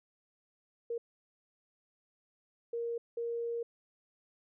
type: tone bursts at uneven times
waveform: sine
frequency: 468 Hz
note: A#4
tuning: 7 cents sharp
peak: -33 dBFS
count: 3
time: 0.9-0.98 / 2.73-2.98 / 3.17-3.63 s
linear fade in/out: 5 ms
effects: none